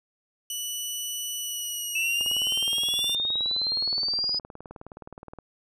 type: tone with pitch glide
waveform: 15% pulse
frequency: 2960 to 2810 Hz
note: F#7 to F7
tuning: 0 to +10 cents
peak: -23 dBFS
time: 0.5-3.15 s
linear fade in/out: 2 ms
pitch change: -90 cents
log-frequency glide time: 1.39-2.57 s
type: exponential sweep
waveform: sine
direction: up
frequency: 2637 to 5000 Hz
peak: -24 dBFS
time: 1.95-4.39 s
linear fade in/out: 5 ms
type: click train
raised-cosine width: 1 ms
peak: -27 dBFS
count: 62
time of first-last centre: 2.21-5.387 s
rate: 19.2 Hz
effects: none